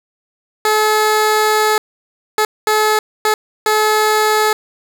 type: tone bursts at uneven times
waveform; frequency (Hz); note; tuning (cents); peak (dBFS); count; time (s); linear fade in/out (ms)
15% pulse; 429.2; A4; -43; -5; 5; 0.65-1.78 / 2.38-2.45 / 2.67-2.99 / 3.25-3.34 / 3.66-4.53; 2
effects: none